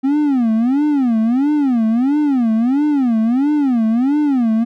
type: tone with vibrato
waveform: triangle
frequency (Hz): 257.2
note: C4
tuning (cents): -30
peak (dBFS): -10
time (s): 0.03-4.65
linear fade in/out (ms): 20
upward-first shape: sine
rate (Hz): 1.5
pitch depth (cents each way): 270
effects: none